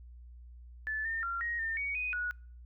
sine tone with pitch steps, 1742 / 1813 / 1378 / 1880 / 1808 / 2246 / 2493 / 1461 Hz, A6 / A#6 / F6 / A#6 / A6 / C#7 / D#7 / F#6, -18 / -49 / -24 / +14 / +47 / +22 / +3 / -22 cents, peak -32 dBFS, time 0.87-2.31 s, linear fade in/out 0 ms, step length 180 ms, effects noise-tail reverb RT60 0.5 s tail -26 dB re dry + added 60 Hz sine -48 dBFS peak until 2.65 s

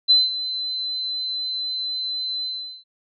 sine tone with ADSR envelope, 4048 Hz, B7, 42 cents sharp, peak -10 dBFS, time 0.08-2.84 s, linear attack 26 ms, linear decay 190 ms, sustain -14 dB, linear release 410 ms, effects none

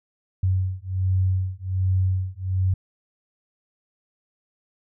sine beating tone pair, 92.9 / 94.2 Hz, F#2 / F#2, +7 / +32 cents, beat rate 1.3 Hz, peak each -23 dBFS, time 0.43-2.74 s, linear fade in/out 5 ms, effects none

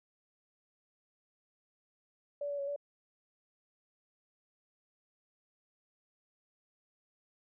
sine tone with pitch steps, 576 / 572 / 559 / 574 Hz, D5 / D5 / C#5 / D5, -34 / -46 / +14 / -40 cents, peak -34 dBFS, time 2.41-2.762 s, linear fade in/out 5 ms, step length 88 ms, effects none

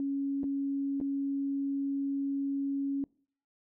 sine tone with dropouts, 277.2 Hz, C#4, in tune, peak -29 dBFS, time 0-3.04 s, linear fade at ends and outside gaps 1 ms, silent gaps 0.433-0.44 / 1.002-1.012 s, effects noise-tail reverb RT60 0.5 s tail -24 dB re dry

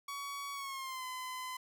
sawtooth tone with pitch glide, 1125 to 1019.8 Hz, C#6 to C6, +25 to -45 cents, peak -36 dBFS, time 0.08-1.57 s, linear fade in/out 5 ms, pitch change -170 cents, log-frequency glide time 0.54-1.05 s, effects none

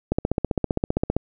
click train, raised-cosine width 2 ms, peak -7 dBFS, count 17, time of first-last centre 0.12-1.166 s, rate 15.3 Hz, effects none

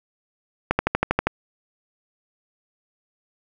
click train, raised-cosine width 0.5 ms, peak -3 dBFS, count 8, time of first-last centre 0.71-1.27 s, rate 12.5 Hz, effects none

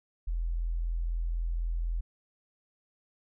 sine tone, 42 Hz, E1, 33 cents sharp, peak -28 dBFS, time 0.27-2.01 s, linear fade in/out 10 ms, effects none

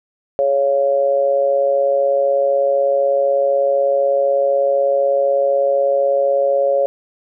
sine tone with amplitude modulation, 556 Hz, C#5, 5 cents sharp, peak -9 dBFS, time 0.39-6.86 s, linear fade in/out 0 ms, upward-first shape sine, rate 136 Hz, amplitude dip 75%, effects none

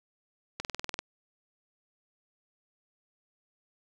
click train, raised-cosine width 0.2 ms, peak -16 dBFS, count 9, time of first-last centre 0.6-0.99 s, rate 20.5 Hz, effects none

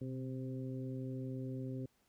harmonic tone with a mistuned harmonic, 130.7 Hz, C3, 1 cent flat, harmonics 1 / 2 / 3 / 4, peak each -41 / -43 / -49 / -52 dBFS, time 0.01-1.86 s, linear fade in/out 5 ms, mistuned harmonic 1, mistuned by -40 cents, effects pink hiss -75 dBFS RMS until 2.08 s

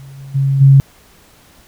sine tone with level steps, 136.8 Hz, C#3, 23 cents flat, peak -32 / -29 / -11 / -3 dBFS, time 0-0.8 s, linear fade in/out 0 ms, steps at 0.17 / 0.34 / 0.6 s, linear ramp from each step 20 ms, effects pink hiss -47 dBFS RMS until 1.67 s

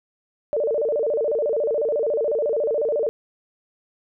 sine tone with vibrato, 516 Hz, C5, 24 cents flat, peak -19 dBFS, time 0.53-3.09 s, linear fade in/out 0 ms, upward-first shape square, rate 14 Hz, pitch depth 230 cents each way, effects none

